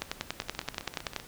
two click trains, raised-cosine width 0.2 ms, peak -13 / -22 dBFS, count 13 / 13, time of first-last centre 0.02-1.163 / 0.42-1.199 s, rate 10.5 / 15.4 Hz, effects pink hiss -50 dBFS RMS until 1.27 s

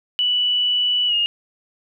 sine tone with pitch glide, 2960 to 2846 Hz, F#7 to F7, 0 to +32 cents, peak -16 dBFS, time 0.19-1.26 s, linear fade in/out 0 ms, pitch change -68 cents, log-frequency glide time 1.07-1.14 s, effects none

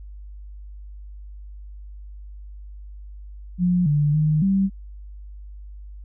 sine tone with pitch steps, 178.5 / 147.3 / 153.7 / 194 Hz, F3 / D3 / D#3 / G3, +38 / +6 / -21 / -18 cents, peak -16 dBFS, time 3.58-4.7 s, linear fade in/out 50 ms, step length 280 ms, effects added 50 Hz sine -36 dBFS peak until 6.04 s

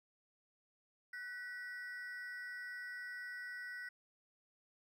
triangle ring-modulated tone, 1715 Hz, A6, 45 cents flat, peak -39 dBFS, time 1.13-3.89 s, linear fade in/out 5 ms, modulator 221 Hz, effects 13-bit

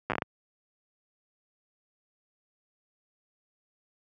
slowing click train, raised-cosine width 0.5 ms, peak -13 dBFS, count 7, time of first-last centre 0.1-0.221 s, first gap 8 ms, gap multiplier 1.37, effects high-pass 100 Hz 12 dB/octave

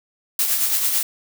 blue noise with tremolo, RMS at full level -18 dBFS, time 0.39-1.03 s, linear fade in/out 2 ms, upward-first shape triangle, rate 9.1 Hz, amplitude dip 50%, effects none

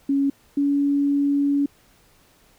sine tone pair in turn, 277.6 / 283.4 Hz, C#4 / C#4, +3 / +38 cents, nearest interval unison, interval 35 cents, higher second, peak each -17 dBFS, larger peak neither, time 0.09-0.3 / 0.57-1.66 s, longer second, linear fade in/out 5 ms, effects pink hiss -57 dBFS RMS until 2.58 s

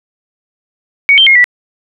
sine tone with pitch steps, 2239 / 3138 / 2146 / 1959 Hz, C#7 / G7 / C7 / B6, +17 / +1 / +43 / -15 cents, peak -3 dBFS, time 1.09-1.442 s, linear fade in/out 0 ms, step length 88 ms, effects none

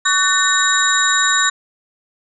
sine tone cluster, 1137 / 1498 / 1804 / 3815 / 7210 Hz, C#6 / F#6 / A6 / A#7 / A8, +44 / +21 / +43 / +39 / +41 cents, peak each -19 dBFS, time 0.05-1.5 s, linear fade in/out 10 ms, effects none

